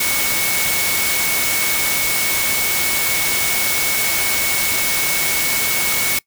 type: tone in noise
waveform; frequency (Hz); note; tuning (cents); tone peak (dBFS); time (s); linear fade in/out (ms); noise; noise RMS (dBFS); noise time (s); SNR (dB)
sine; 2217; C#7; 0; -22; 0-6.19; 5; white; -19; 0-6.19; -6
effects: noise-tail reverb RT60 0.1 s tail -23 dB re dry